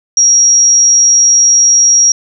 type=tone; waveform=sine; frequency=5660 Hz; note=F8; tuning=22 cents sharp; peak=-4 dBFS; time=0.17-2.12 s; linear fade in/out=2 ms; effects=none